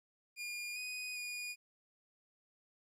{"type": "tone with pitch steps", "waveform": "sawtooth", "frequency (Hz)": [2422, 2488, 2448], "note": ["D#7", "D#7", "D#7"], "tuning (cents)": [-47, -1, -29], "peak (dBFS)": -37, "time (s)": [0.36, 1.56], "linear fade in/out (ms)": 50, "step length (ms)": 400, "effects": ["low-pass 12000 Hz 12 dB/octave", "13-bit"]}